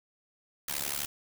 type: noise with amplitude modulation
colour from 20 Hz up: white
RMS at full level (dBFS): -30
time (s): 0.68-1.06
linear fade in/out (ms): 5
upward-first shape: sine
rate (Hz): 71.5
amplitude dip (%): 95
effects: none